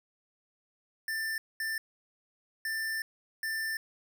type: tone bursts at uneven times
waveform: square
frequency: 1780 Hz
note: A6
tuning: 20 cents sharp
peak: -32 dBFS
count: 4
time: 1.08-1.38 / 1.6-1.78 / 2.65-3.02 / 3.43-3.77 s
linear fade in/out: 2 ms
effects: none